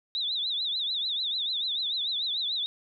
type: tone with vibrato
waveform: sine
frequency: 3719 Hz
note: A#7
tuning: 5 cents flat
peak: -27 dBFS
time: 0.15-2.66 s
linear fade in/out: 0 ms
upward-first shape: triangle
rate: 6.8 Hz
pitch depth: 180 cents each way
effects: none